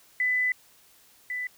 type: tone pair in turn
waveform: sine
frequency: 2000 / 1991.5 Hz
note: B6 / B6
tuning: +21 / +14 cents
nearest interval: unison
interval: 7 cents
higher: first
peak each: -22 / -29 dBFS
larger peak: first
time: 0.2-0.52 / 1.3-1.47 s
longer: first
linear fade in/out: 2 ms
effects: white hiss -58 dBFS RMS until 1.57 s